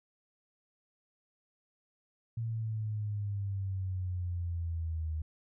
sine exponential sweep, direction down, 115.3 to 77.78 Hz, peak -32 dBFS, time 2.37-5.22 s, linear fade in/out 5 ms, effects none

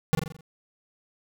square tone with echo, 160 Hz, D#3, 49 cents sharp, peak -18 dBFS, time 0.13-0.15 s, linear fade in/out 0 ms, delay 43 ms, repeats 6, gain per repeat -5 dB, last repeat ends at 0.408 s, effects none

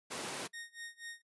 pink high-pass noise, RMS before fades -41 dBFS, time 0.1-0.48 s, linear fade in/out 20 ms, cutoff 270 Hz, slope 12 dB/octave
sawtooth tone with tremolo, 1856 Hz, A#6, 8 cents flat, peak -39 dBFS, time 0.53-1.22 s, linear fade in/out 10 ms, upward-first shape sine, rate 4.1 Hz, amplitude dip 95%
effects noise-tail reverb RT60 0.1 s tail -22 dB re dry + resampled to 24000 Hz

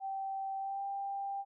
sine tone with pitch glide, 777 to 792 Hz, G5 to G5, -16 to +18 cents, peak -35 dBFS, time 0-1.45 s, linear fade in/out 50 ms, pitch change +34 cents, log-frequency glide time 0.58-0.83 s, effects none

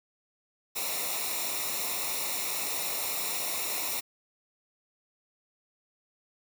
white noise with comb filter, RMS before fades -32 dBFS, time 0.75-4.01 s, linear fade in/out 20 ms, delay 0.63 ms, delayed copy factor -0.75, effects none

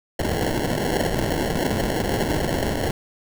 white noise with sample-and-hold, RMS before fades -23 dBFS, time 0.19-2.91 s, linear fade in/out 5 ms, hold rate 1225 Hz, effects none

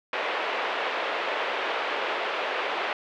pink band-pass noise, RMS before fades -29 dBFS, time 0.13-2.93 s, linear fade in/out 2 ms, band 440 to 3100 Hz, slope 24 dB/octave, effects none

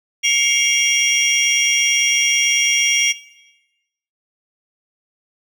triangle tone cluster, 2149 / 2287 / 2797 / 3274 / 5680 Hz, C7 / D7 / F7 / G#7 / F8, +46 / -47 / +2 / -25 / +28 cents, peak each -19 dBFS, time 0.23-3.13 s, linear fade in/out 20 ms, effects noise-tail reverb RT60 1.0 s tail -17 dB re dry

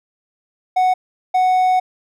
triangle tone bursts at uneven times, 740 Hz, F#5, in tune, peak -10 dBFS, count 2, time 0.76-0.94 / 1.34-1.8 s, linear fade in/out 10 ms, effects none

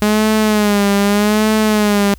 sawtooth tone with vibrato, 208.6 Hz, G#3, 8 cents sharp, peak -7 dBFS, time 0.02-2.14 s, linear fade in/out 0 ms, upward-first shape sine, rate 0.82 Hz, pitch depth 70 cents each way, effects added 60 Hz sine -35 dBFS peak until 2.18 s + white hiss -50 dBFS RMS until 2.18 s

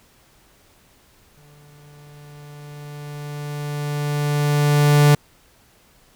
45% pulse tone with exponential growth, 146.5 Hz, D3, 4 cents flat, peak -10 dBFS, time 1.37-5.15 s, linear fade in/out 5 ms, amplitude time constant 820 ms, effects pink hiss -55 dBFS RMS until 6.15 s

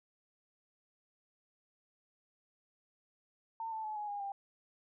sine tone with pitch steps, 903 / 880.3 / 858.2 / 836.7 / 815.7 / 795.2 Hz, A5 / A5 / A5 / G#5 / G#5 / G5, +45 / +1 / -43 / +13 / -31 / +25 cents, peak -37 dBFS, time 3.6-4.32 s, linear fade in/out 2 ms, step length 120 ms, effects none

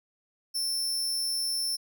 sawtooth tone, 5360 Hz, E8, 28 cents sharp, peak -25 dBFS, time 0.54-1.77 s, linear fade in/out 20 ms, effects none

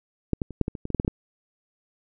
clicks, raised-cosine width 3 ms, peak -9 / -13 / -24 / -7 / -14 / -22 / -18 / -17 / -10 / -10 / -15 / -9 dBFS, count 12, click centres 0.333 / 0.418 / 0.507 / 0.613 / 0.681 / 0.752 / 0.854 / 0.903 / 0.947 / 0.999 / 1.048 / 1.079 s, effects none

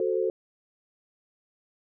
sine chord, F# diminished, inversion none, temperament equal, 370 / 440 / 523.3 Hz, F#4 / A4 / C5, 0 / 0 / 0 cents, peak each -27 / -27 / -30 dBFS, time 0-0.3 s, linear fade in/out 2 ms, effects none

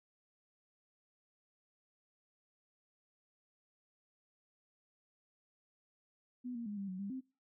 sine tone with pitch steps, 248.2 / 234.2 / 206.7 / 197.6 / 185.4 / 199.3 / 260.9 Hz, B3 / A#3 / G#3 / G3 / F#3 / G3 / C4, +9 / +8 / -8 / +14 / +4 / +29 / -5 cents, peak -39 dBFS, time 6.44-7.21 s, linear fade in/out 20 ms, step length 110 ms, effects noise-tail reverb RT60 0.3 s tail -20 dB re dry

